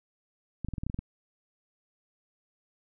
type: clicks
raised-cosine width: 5 ms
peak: -21 dBFS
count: 9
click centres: 0.647 / 0.686 / 0.737 / 0.782 / 0.835 / 0.866 / 0.899 / 0.944 / 0.99 s
effects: none